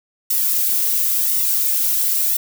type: noise with flanger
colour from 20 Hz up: violet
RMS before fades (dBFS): -18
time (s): 0.3-2.37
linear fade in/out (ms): 5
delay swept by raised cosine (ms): 1.2 to 3.1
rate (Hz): 0.95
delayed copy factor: -0.65
effects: none